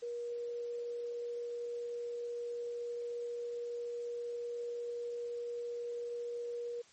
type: tone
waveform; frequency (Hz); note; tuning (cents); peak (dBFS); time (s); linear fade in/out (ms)
sine; 476.8; A#4; +39; -37; 0.02-6.82; 10
effects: white hiss -62 dBFS RMS until 6.92 s + MP3 32 kbps